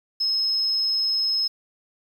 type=tone; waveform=sine; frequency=5170 Hz; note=E8; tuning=34 cents flat; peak=-20 dBFS; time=0.2-1.48 s; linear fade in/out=10 ms; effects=8-bit